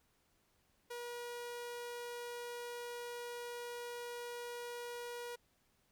sawtooth tone, 480.5 Hz, B4, 48 cents flat, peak -39 dBFS, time 0.9-5.36 s, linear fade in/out 10 ms, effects pink hiss -75 dBFS RMS until 5.91 s

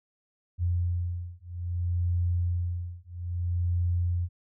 sine beating tone pair, 87.31 / 87.92 Hz, F2 / F2, 0 / +12 cents, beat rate 0.61 Hz, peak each -29 dBFS, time 0.58-4.29 s, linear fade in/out 50 ms, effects none

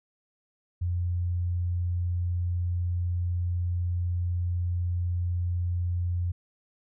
sine tone, 88 Hz, F2, 14 cents sharp, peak -25 dBFS, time 0.81-6.32 s, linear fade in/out 10 ms, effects none

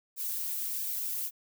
violet noise with flanger, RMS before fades -34 dBFS, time 0.16-1.31 s, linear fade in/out 50 ms, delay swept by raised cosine 1.4 to 4.5 ms, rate 1.5 Hz, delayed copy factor -0.5, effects none

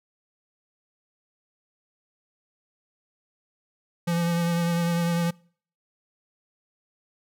square tone with vibrato, 170.5 Hz, F3, 41 cents flat, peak -23 dBFS, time 4.07-5.31 s, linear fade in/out 10 ms, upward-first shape triangle, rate 10 Hz, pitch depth 28 cents each way, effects noise-tail reverb RT60 0.5 s tail -25 dB re dry

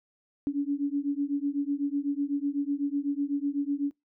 sine beating tone pair, 280.4 / 288.4 Hz, C#4 / D4, +20 / -31 cents, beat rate 8 Hz, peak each -29 dBFS, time 0.47-3.91 s, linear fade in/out 0 ms, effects noise-tail reverb RT60 0.2 s tail -23 dB re dry

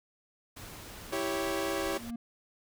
pink noise, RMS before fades -46 dBFS, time 0.56-2.11 s, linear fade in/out 10 ms
sawtooth chord, C# diminished, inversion first, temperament equal with one note detuned, 328.3 / 392 / 554.4 Hz, E4 / G4 / C#5, -7 / 0 / 0 cents, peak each -31 dBFS, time 1.12-1.98 s, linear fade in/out 10 ms
triangle tone with exponential growth, 233.7 Hz, A#3, 5 cents sharp, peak -31 dBFS, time 1.65-2.16 s, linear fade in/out 5 ms, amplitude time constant 110 ms
effects none

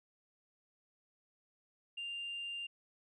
sine tone, 2794 Hz, F7, in tune, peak -38 dBFS, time 1.97-2.67 s, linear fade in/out 10 ms, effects tanh soft clip ceiling -36 dBFS

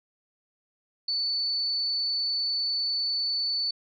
sine tone, 4485 Hz, C#8, 19 cents sharp, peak -25 dBFS, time 1.08-3.71 s, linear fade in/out 5 ms, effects none

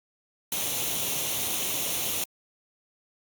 white noise with comb filter, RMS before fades -29 dBFS, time 0.52-2.24 s, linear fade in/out 2 ms, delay 0.31 ms, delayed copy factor +0.6, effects high-pass 80 Hz 12 dB/octave + Opus 48 kbps

